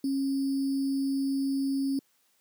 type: tone with sample-and-hold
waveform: sine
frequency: 272.8 Hz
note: C#4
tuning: 28 cents flat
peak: -25 dBFS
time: 0.04-1.99 s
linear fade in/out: 2 ms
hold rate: 4900 Hz
effects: white hiss -69 dBFS RMS until 2.4 s + high-pass 150 Hz 12 dB/octave